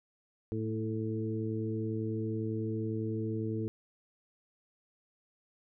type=harmonic tone with a mistuned harmonic; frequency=110 Hz; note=A2; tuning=in tune; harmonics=1 / 2 / 3 / 4; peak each=-35 / -38 / -37 / -39 dBFS; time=0.52-3.68 s; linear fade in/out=0 ms; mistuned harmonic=2; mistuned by=+16 cents; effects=none